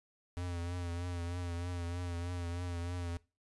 square tone with vibrato, 87.31 Hz, F2, in tune, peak -37 dBFS, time 0.37-3.17 s, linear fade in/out 0 ms, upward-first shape triangle, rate 3.2 Hz, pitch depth 47 cents each way, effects noise-tail reverb RT60 0.3 s tail -21 dB re dry + resampled to 24000 Hz

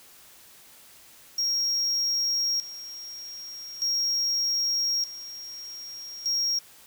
triangle tone with tremolo, 5590 Hz, F8, 1 cent sharp, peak -22 dBFS, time 1.38-6.59 s, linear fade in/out 5 ms, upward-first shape square, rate 0.41 Hz, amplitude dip 80%, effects white hiss -52 dBFS RMS until 6.86 s

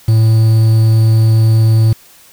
triangle tone with quantisation, 111.3 Hz, A2, 20 cents sharp, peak -4 dBFS, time 0.08-1.93 s, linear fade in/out 5 ms, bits 5, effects white hiss -43 dBFS RMS until 2.32 s

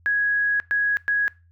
sine tone bursts at uneven times, 1663 Hz, G#6, 2 cents sharp, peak -18 dBFS, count 3, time 0.06-0.6 / 0.71-0.97 / 1.08-1.28 s, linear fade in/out 0 ms, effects noise-tail reverb RT60 0.3 s tail -21 dB re dry + added 85 Hz sine -53 dBFS peak until 1.51 s

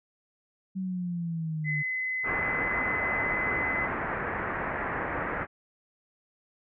sine exponential sweep, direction down, 190.9 to 147 Hz, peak -29 dBFS, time 0.75-1.83 s, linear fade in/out 20 ms
sine tone, 2031 Hz, B6, 48 cents sharp, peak -28 dBFS, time 1.64-3.89 s, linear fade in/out 50 ms
white low-pass noise, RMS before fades -32 dBFS, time 2.23-5.47 s, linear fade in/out 50 ms, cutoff 2000 Hz, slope 48 dB/octave
effects none

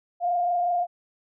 sine tone with frequency modulation, 704 Hz, F5, 14 cents sharp, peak -21 dBFS, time 0.2-0.87 s, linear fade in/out 50 ms, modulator 25.4 Hz, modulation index 0.68, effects none

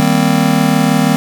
square chord, C minor seventh, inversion first, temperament just, 156.98 / 196.22 / 235.5 / 261.6 Hz, Eb3 / G3 / Bb3 / C4, +16 / +2 / +18 / 0 cents, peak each -16 dBFS, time 0-1.16 s, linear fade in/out 0 ms, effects none

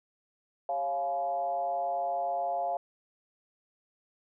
sine tone with frequency modulation, 698.5 Hz, F5, in tune, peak -28 dBFS, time 0.69-2.77 s, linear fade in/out 2 ms, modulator 150 Hz, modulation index 0.82, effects none

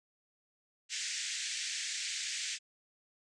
white band-pass noise, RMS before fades -38 dBFS, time 0.89-2.59 s, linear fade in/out 50 ms, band 1700 to 7800 Hz, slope 48 dB/octave, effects resampled to 24000 Hz

